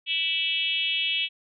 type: tone with frequency modulation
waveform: sine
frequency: 2960 Hz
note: F#7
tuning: in tune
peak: -23 dBFS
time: 0.06-1.29 s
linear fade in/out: 50 ms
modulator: 331 Hz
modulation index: 1.5
effects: none